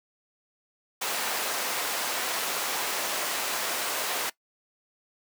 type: high-pass noise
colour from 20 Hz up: pink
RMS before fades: -30 dBFS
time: 1.01-4.3 s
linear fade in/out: 10 ms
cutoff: 580 Hz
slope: 12 dB/octave
effects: noise-tail reverb RT60 0.1 s tail -19 dB re dry